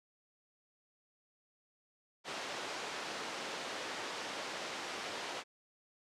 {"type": "band-pass noise", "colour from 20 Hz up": "pink", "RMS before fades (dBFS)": -42, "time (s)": [2.24, 5.44], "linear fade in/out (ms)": 50, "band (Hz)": [410, 5700], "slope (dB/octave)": 12, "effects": ["low-pass 9000 Hz 12 dB/octave"]}